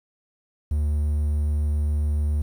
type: tone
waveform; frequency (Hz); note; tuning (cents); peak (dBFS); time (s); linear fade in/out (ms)
triangle; 74.4; D2; +23; -18; 0.71-2.42; 5
effects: 9-bit